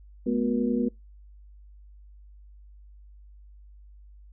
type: tone cluster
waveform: sine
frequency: 215.7 / 246.7 / 365.6 / 478 Hz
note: A3 / B3 / F#4 / A#4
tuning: -34 / -2 / -21 / +43 cents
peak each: -28 / -25 / -32 / -32 dBFS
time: 0.26-0.89 s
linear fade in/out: 10 ms
effects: noise-tail reverb RT60 0.2 s tail -26 dB re dry + added 50 Hz sine -47 dBFS peak until 4.32 s